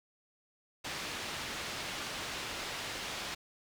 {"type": "low-pass noise", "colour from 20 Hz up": "white", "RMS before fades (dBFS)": -40, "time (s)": [0.84, 3.35], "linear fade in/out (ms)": 10, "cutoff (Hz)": 4100, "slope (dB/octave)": 12, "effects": []}